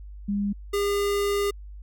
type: tone pair in turn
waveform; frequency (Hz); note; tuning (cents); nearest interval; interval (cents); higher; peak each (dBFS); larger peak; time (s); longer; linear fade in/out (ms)
sine / square; 202.4 / 404.8; G#3 / G#4; -44 / -44; octave; 1200; second; -23; neither; 0.28-0.53 / 0.73-1.51; second; 10
effects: added 50 Hz sine -38 dBFS peak until 1.82 s